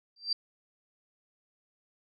sine tone with exponential growth, 4699 Hz, D8, in tune, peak -23 dBFS, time 0.16-0.33 s, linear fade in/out 5 ms, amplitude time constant 35 ms, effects none

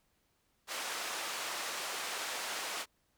pink band-pass noise, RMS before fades -39 dBFS, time 0.67-2.86 s, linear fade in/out 50 ms, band 720 to 9400 Hz, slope 12 dB/octave, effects pink hiss -75 dBFS RMS until 3.17 s

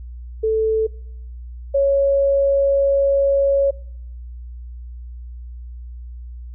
sine tone pair in turn, 440 / 554.4 Hz, A4 / C#5, 0 / 0 cents, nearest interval major third, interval 400 cents, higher second, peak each -15 / -13 dBFS, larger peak second, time 0.43-0.87 / 1.74-3.71 s, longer second, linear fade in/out 10 ms, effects noise-tail reverb RT60 0.7 s tail -23 dB re dry + added 60 Hz sine -31 dBFS peak until 6.54 s

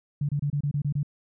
sine tone bursts, 144.4 Hz, D3, 29 cents flat, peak -23 dBFS, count 8, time 0.21-1.031 s, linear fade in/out 5 ms, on 79 ms, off 27 ms, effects none

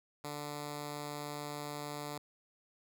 5% pulse tone with notch filter, 146.83 Hz, D3, in tune, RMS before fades -42 dBFS, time 0.24-2.18 s, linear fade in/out 5 ms, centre 1600 Hz, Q 1.8, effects none

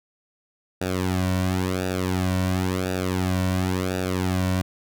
sawtooth tone with flanger, 92.5 Hz, F#2, in tune, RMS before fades -24 dBFS, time 0.81-4.62 s, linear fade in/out 5 ms, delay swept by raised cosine 0.94 to 2.44 ms, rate 0.95 Hz, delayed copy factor -1, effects none

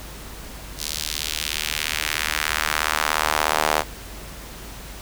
sawtooth tone with high-pass filter sweep, 76.9 Hz, D#2, 20 cents flat, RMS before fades -24 dBFS, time 0.77-3.84 s, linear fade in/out 50 ms, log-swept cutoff 4700 to 680 Hz, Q 1.3, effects added 50 Hz sine -39 dBFS peak until 5.01 s + pink hiss -39 dBFS RMS until 5.01 s

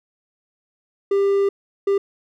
triangle tone bursts at uneven times, 397 Hz, G4, 22 cents sharp, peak -13 dBFS, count 2, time 1.11-1.49 / 1.87-1.98 s, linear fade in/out 5 ms, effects none

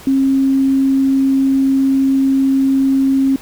sine tone, 269.3 Hz, C#4, 50 cents flat, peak -10 dBFS, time 0.07-3.36 s, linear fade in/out 2 ms, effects pink hiss -38 dBFS RMS until 3.41 s

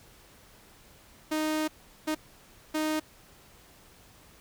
sawtooth tone bursts at uneven times, 310 Hz, D#4, 6 cents flat, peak -23 dBFS, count 3, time 1.31-1.68 / 2.07-2.15 / 2.74-3 s, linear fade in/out 10 ms, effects pink hiss -56 dBFS RMS until 4.4 s

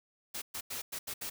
white noise bursts at uneven times, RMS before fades -39 dBFS, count 6, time 0.34-0.42 / 0.54-0.61 / 0.7-0.82 / 0.92-0.99 / 1.07-1.14 / 1.21-1.3 s, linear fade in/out 10 ms, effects none

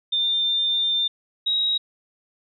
sine tone pair in turn, 3598 / 3812 Hz, A7 / A#7, +38 / +38 cents, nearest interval minor second, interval 100 cents, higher second, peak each -19 dBFS, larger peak neither, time 0.12-1.08 / 1.46-1.78 s, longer first, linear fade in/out 10 ms, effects none

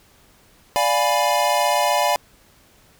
square chord, D diminished seventh, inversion none, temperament equal with one note detuned, 587.3 / 702.9 / 830.6 / 987.8 Hz, D5 / F5 / Ab5 / Cb6, 0 / +11 / 0 / 0 cents, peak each -23 dBFS, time 0.76-2.16 s, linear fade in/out 0 ms, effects pink hiss -54 dBFS RMS until 2.99 s

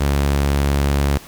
sawtooth tone, 70.5 Hz, C#2, 30 cents sharp, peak -11 dBFS, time 0-1.18 s, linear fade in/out 10 ms, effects pink hiss -40 dBFS RMS until 1.27 s

